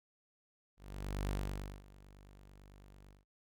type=tone with ADSR envelope; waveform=sawtooth; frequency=49 Hz; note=G1; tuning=in tune; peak=-30 dBFS; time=0.77-3.25 s; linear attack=530 ms; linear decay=520 ms; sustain=-22 dB; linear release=160 ms; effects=none